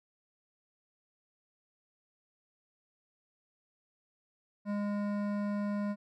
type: tone with hard clipping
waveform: sine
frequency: 204.9 Hz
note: G#3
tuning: 23 cents flat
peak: -33 dBFS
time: 4.65-5.96 s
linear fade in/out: 50 ms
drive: 14 dB
effects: none